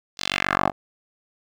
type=tone with band-pass filter sweep; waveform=10% pulse; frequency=47.48 Hz; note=F#1; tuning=45 cents sharp; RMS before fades=-23 dBFS; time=0.17-0.72 s; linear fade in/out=50 ms; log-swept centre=5100 to 720 Hz; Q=2.1; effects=none